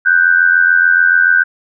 sine tone pair together, 1481.1 / 1568 Hz, F#6 / G6, +1 / 0 cents, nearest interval minor second, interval 99 cents, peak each -10 dBFS, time 0.05-1.44 s, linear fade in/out 20 ms, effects none

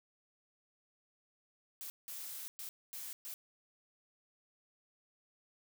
blue noise bursts at uneven times, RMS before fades -45 dBFS, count 5, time 1.81-1.9 / 2.08-2.48 / 2.59-2.69 / 2.93-3.13 / 3.25-3.34 s, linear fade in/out 0 ms, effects none

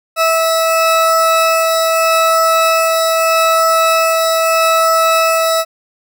40% pulse tone pair together, 651.6 / 1304 Hz, E5 / E6, -20 / -19 cents, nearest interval octave, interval 1201 cents, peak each -12 dBFS, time 0.16-5.65 s, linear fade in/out 50 ms, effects none

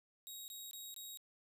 15% pulse tone bursts, 3792 Hz, A#7, 29 cents sharp, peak -40 dBFS, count 4, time 0.27-1.173 s, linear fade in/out 0 ms, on 210 ms, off 21 ms, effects none

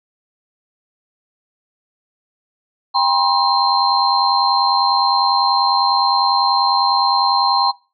sine tone cluster, 798 / 969 / 1059 / 4154 Hz, G5 / B5 / C6 / C8, +31 / -33 / +21 / -13 cents, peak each -18 dBFS, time 2.94-7.72 s, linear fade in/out 20 ms, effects noise-tail reverb RT60 0.3 s tail -21 dB re dry

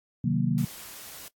sine chord, C half-diminished seventh, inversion none, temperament equal, 130.81 / 155.56 / 185 / 233.1 Hz, C3 / Eb3 / Gb3 / Bb3, 0 / 0 / 0 / 0 cents, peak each -28 dBFS, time 0.24-0.65 s, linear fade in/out 5 ms
white noise, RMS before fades -43 dBFS, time 0.58-1.28 s, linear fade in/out 0 ms
effects noise-tail reverb RT60 0.1 s tail -23 dB re dry + AAC 64 kbps

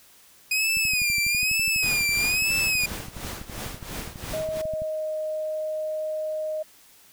sawtooth tone with vibrato, 2489 Hz, D#7, in tune, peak -18 dBFS, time 0.51-2.86 s, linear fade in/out 5 ms, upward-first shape sine, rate 1.1 Hz, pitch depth 100 cents each way
click train, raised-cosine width 5 ms, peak -26 dBFS, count 50, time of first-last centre 0.77-4.82 s, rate 12.1 Hz
pink noise with tremolo, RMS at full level -33 dBFS, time 1.82-4.62 s, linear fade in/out 10 ms, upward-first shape triangle, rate 2.9 Hz, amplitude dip 85%
sine tone with pitch glide, 630 to 621 Hz, D#5 to D#5, +21 to -3 cents, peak -26 dBFS, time 4.33-6.63 s, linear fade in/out 10 ms, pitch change -24 cents, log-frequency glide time 4.54-5.11 s
effects white hiss -54 dBFS RMS until 7.12 s

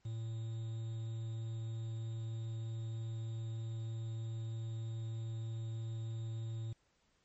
triangle tone with quantisation, 112.9 Hz, A2, 45 cents sharp, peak -36 dBFS, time 0.05-6.73 s, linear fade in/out 5 ms, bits 10, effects pink hiss -75 dBFS RMS until 7.24 s + MP3 32 kbps

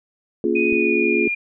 sine chord, Bb minor seventh, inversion none, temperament just, 233.1 / 279.7 / 349.6 / 419.5 Hz, Bb3 / Db4 / F4 / Ab4, 0 / +16 / +2 / +17 cents, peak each -24 / -25 / -20 / -22 dBFS, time 0.44-1.28 s, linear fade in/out 2 ms
sine tone with pitch glide, 2489 to 2411 Hz, D#7 to D7, 0 to +45 cents, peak -20 dBFS, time 0.55-1.35 s, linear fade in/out 10 ms, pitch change -55 cents, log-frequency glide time 0.68-1.21 s
click, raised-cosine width 5 ms, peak -26 dBFS, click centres 0.726 s
effects none

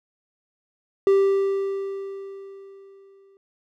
triangle tone with exponential decay, 392 Hz, G4, in tune, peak -11 dBFS, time 1.07-3.37 s, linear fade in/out 1 ms, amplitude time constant 500 ms, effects none

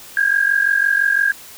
sine tone pair together, 1598.1 / 1644 Hz, G6 / G#6, +33 / -18 cents, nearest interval unison, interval 49 cents, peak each -16 dBFS, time 0.17-1.32 s, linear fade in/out 2 ms, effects white hiss -39 dBFS RMS until 1.57 s

